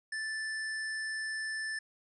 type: tone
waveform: square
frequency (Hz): 1758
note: A6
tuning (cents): -2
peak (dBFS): -35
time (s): 0.12-1.79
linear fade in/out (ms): 5
effects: resampled to 24000 Hz